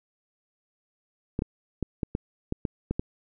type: clicks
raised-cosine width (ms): 3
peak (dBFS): -14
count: 9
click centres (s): 1.391 / 1.421 / 1.827 / 2.032 / 2.151 / 2.524 / 2.652 / 2.91 / 2.995
effects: none